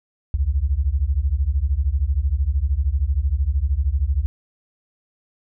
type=beating tone pair; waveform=sine; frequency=63 / 76 Hz; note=B1 / D#2; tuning=+35 / -40 cents; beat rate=13 Hz; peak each=-20 dBFS; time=0.34-4.26 s; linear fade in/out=0 ms; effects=none